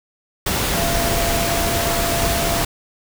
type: tone in noise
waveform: sine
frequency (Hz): 681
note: F5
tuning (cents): -44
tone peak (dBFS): -23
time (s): 0.76-2.63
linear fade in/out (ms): 5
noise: pink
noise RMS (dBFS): -20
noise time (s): 0.46-2.65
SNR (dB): -6
effects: none